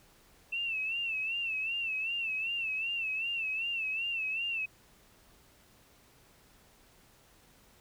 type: tone with vibrato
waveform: sine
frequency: 2669 Hz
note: E7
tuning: 21 cents sharp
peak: -31 dBFS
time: 0.52-4.66 s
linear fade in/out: 10 ms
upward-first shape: sine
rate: 2.6 Hz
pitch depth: 85 cents each way
effects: pink hiss -62 dBFS RMS until 7.8 s